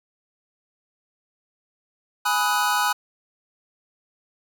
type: chord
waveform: square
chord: G# minor seventh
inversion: none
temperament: equal with one note detuned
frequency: 830.6 / 987.8 / 1261.2 / 1480 Hz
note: G#5 / B5 / D#6 / F#6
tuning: 0 / 0 / +23 / 0 cents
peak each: -26 dBFS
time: 2.25-2.93 s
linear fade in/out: 10 ms
effects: none